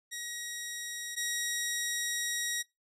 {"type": "tone pair in turn", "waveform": "10% pulse", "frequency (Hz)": [1900, 1900], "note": ["A#6", "A#6"], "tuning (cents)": [33, 33], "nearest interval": "unison", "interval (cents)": 0, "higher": "neither", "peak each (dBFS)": [-28, -22], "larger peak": "second", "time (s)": [[0.11, 1.16], [1.16, 2.63]], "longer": "second", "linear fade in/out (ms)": 20, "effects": ["noise-tail reverb RT60 0.2 s tail -22 dB re dry", "low-pass 11000 Hz 12 dB/octave"]}